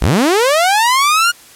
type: linear sweep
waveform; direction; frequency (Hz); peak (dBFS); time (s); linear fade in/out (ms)
sawtooth; up; 32.7 to 1444; -6; 0.01-1.32; 20
effects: white hiss -41 dBFS RMS until 1.55 s + low-pass 12000 Hz 12 dB/octave